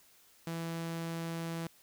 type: tone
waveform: sawtooth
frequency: 165.9 Hz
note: E3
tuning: 11 cents sharp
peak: -32 dBFS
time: 0.47-1.67 s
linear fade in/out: 2 ms
effects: white hiss -63 dBFS RMS until 1.82 s